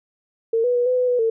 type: tone with pitch steps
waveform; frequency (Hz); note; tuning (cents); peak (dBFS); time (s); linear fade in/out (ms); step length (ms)
sine; 454.5 / 491.3 / 485.7 / 504 / 500 / 492.3 / 450.9; A#4 / B4 / B4 / B4 / B4 / B4 / A4; -44 / -9 / -29 / +35 / +21 / -6 / +42; -16; 0.53-1.3; 5; 110
effects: none